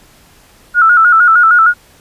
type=tone with vibrato; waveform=sine; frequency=1379 Hz; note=F6; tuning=22 cents flat; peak=-4 dBFS; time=0.74-1.74 s; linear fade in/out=50 ms; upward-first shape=square; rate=6.5 Hz; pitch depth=72 cents each way; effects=pink hiss -45 dBFS RMS until 2 s + resampled to 32000 Hz